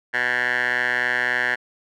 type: tone with band-pass filter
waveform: 10% pulse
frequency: 123.6 Hz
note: B2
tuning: 2 cents sharp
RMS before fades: -22 dBFS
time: 0.13-1.56 s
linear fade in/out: 20 ms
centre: 1700 Hz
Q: 4.9
effects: none